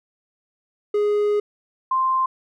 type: tone pair in turn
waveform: triangle / sine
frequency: 415.3 / 1046.5 Hz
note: G#4 / C6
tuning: 0 / 0 cents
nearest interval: octave + major third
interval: 1600 cents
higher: second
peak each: -15 / -17 dBFS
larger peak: first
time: 0.94-1.4 / 1.91-2.26 s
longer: first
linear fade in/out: 5 ms
effects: none